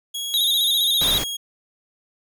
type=tone with pitch glide; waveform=sawtooth; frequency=3322 to 3291 Hz; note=G#7 to G#7; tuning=0 to -16 cents; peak=-23 dBFS; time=0.14-1.37 s; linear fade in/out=10 ms; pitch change=-16 cents; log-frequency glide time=0.72-0.96 s
type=tone with vibrato; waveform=square; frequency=3729 Hz; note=A#7; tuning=in tune; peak=-18 dBFS; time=0.34-1.18 s; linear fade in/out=0 ms; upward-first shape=square; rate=15 Hz; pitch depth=51 cents each way
type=noise; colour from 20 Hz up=pink; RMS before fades=-27 dBFS; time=1.01-1.24 s; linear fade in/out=5 ms
effects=none